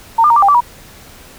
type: tone with pitch steps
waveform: sine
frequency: 913 / 1202 / 931 / 1177 / 796 / 1158 / 962 Hz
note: A#5 / D6 / A#5 / D6 / G5 / D6 / B5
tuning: -36 / +40 / -2 / +3 / +26 / -25 / -46 cents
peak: -6 dBFS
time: 0.18-0.607 s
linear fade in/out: 10 ms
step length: 61 ms
effects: pink hiss -39 dBFS RMS until 1.38 s